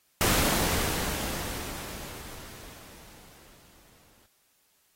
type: noise with exponential decay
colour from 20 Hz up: pink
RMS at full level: -23 dBFS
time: 0.21-4.26 s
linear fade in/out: 0 ms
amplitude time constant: 880 ms
effects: white hiss -68 dBFS RMS until 4.95 s + AAC 48 kbps